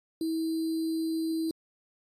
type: tone with sample-and-hold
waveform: sine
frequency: 323.4 Hz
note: E4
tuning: 33 cents flat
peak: -27 dBFS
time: 0.21-1.51 s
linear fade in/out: 2 ms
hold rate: 4410 Hz
effects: AAC 48 kbps